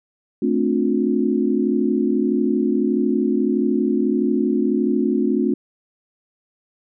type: chord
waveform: sine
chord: D minor seventh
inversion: second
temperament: equal with one note detuned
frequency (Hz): 220 / 261.6 / 293.7 / 358.4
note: A3 / C4 / D4 / F4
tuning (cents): 0 / 0 / 0 / +45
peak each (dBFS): -21 / -21 / -23 / -22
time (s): 0.42-5.54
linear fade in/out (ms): 5
effects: none